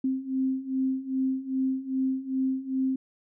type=beating tone pair; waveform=sine; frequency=261.7 / 264.2 Hz; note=C4 / C4; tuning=0 / +17 cents; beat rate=2.5 Hz; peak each=-30 / -27 dBFS; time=0.04-2.96 s; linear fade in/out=5 ms; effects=none